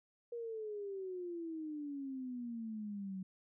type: exponential sweep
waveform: sine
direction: down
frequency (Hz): 477.9 to 185.9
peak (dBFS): -40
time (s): 0.32-3.23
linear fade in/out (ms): 5
effects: none